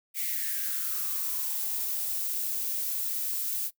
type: noise with high-pass filter sweep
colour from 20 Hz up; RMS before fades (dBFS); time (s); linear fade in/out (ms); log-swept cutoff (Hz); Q
violet; -31; 0.14-3.71; 50; 2200 to 210; 6.3
effects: noise-tail reverb RT60 0.1 s tail -20 dB re dry